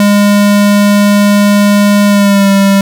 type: tone with pitch glide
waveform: square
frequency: 204.2 to 197.24 Hz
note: G#3 to G3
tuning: -29 to +11 cents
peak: -5 dBFS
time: 0-2.81 s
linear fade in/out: 2 ms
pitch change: -60 cents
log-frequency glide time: 2.07-2.49 s
effects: none